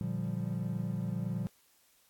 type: chord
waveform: triangle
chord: G minor seventh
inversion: first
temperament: equal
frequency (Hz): 116.54 / 146.83 / 174.61 / 196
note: Bb2 / D3 / F3 / G3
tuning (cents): 0 / 0 / 0 / 0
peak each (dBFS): -35 / -38 / -34 / -37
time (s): 0.01-1.47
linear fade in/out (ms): 0
effects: white hiss -67 dBFS RMS until 2.09 s + AAC 64 kbps